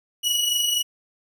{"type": "tone pair together", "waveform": "sawtooth", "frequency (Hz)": [2902, 2926], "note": ["F#7", "F#7"], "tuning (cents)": [-34, -20], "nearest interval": "unison", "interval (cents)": 14, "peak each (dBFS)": [-24, -18], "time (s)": [0.23, 0.83], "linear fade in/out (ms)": 20, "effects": []}